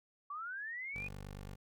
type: linear sweep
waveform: sine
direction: up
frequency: 1122 to 2500 Hz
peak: -40 dBFS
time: 0.3-1.08 s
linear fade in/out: 5 ms
type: tone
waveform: 15% pulse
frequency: 49 Hz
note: G1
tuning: in tune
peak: -39 dBFS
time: 0.94-1.56 s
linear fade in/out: 20 ms
effects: none